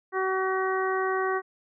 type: harmonic tone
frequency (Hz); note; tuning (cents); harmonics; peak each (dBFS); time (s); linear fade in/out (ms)
378.4; F#4; +39; 1 / 2 / 3 / 4 / 5; -27 / -32 / -30 / -34 / -34; 0.12-1.42; 50
effects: none